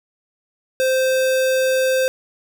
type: tone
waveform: square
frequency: 521 Hz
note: C5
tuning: 7 cents flat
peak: -16 dBFS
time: 0.8-2.08 s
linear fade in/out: 0 ms
effects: none